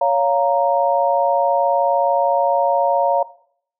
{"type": "chord", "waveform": "sine", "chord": "Bb minor", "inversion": "first", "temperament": "equal with one note detuned", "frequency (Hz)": [559.2, 698.5, 932.3], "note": ["Db5", "F5", "Bb5"], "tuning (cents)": [15, 0, 0], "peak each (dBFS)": -18, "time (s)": [0.01, 3.23], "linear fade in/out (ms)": 5, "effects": ["noise-tail reverb RT60 0.6 s tail -18 dB re dry"]}